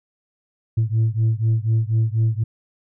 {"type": "beating tone pair", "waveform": "sine", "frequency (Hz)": [110.1, 114.2], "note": ["A2", "A#2"], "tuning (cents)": [2, -35], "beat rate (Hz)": 4.1, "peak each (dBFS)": [-17, -18], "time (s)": [0.77, 2.44], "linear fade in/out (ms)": 10, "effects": ["tanh soft clip ceiling -13 dBFS"]}